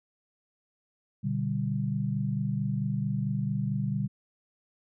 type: chord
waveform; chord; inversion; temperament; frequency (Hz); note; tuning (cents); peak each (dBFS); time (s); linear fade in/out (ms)
sine; G major; first; just; 122.5 / 147 / 196; B2 / D3 / G3; -14 / +2 / 0; -31; 1.23-4.08; 20
effects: none